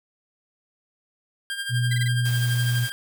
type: tone with tremolo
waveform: 25% pulse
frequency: 1600 Hz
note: G6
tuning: 35 cents sharp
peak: -22 dBFS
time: 1.5-2.92 s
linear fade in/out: 0 ms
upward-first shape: sine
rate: 12 Hz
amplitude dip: 60%
type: tone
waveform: sine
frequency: 120.8 Hz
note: B2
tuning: 38 cents flat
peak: -20 dBFS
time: 1.69-2.88 s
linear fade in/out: 50 ms
type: tone bursts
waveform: 35% pulse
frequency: 2000 Hz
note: B6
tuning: 21 cents sharp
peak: -27 dBFS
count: 4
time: 1.91-2.081 s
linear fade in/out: 5 ms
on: 24 ms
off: 25 ms
type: noise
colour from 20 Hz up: white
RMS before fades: -37 dBFS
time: 2.25-2.9 s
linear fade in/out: 5 ms
effects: none